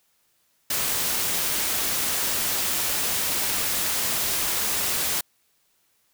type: noise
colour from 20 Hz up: white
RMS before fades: -25 dBFS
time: 0.7-5.21 s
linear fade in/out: 5 ms
effects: white hiss -67 dBFS RMS until 6.13 s